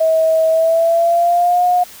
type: tone with pitch glide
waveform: sine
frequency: 643 to 717.6 Hz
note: E5 to F5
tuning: -43 to +47 cents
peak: -10 dBFS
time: 0-1.84 s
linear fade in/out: 10 ms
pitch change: +190 cents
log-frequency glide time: 0.49-1.65 s
effects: white hiss -38 dBFS RMS until 2 s